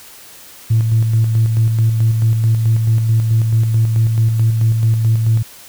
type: tone with tremolo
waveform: sine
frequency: 112.5 Hz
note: A2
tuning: 39 cents sharp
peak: -8 dBFS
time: 0.7-5.43 s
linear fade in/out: 10 ms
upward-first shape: square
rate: 4.6 Hz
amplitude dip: 40%
effects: tanh soft clip ceiling -5 dBFS + white hiss -39 dBFS RMS until 5.68 s